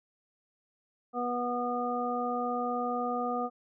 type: harmonic tone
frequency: 244.1 Hz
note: B3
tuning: 20 cents flat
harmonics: 1 / 2 / 3 / 5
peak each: -35 / -35 / -33 / -35 dBFS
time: 1.13-3.5 s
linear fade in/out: 50 ms
effects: none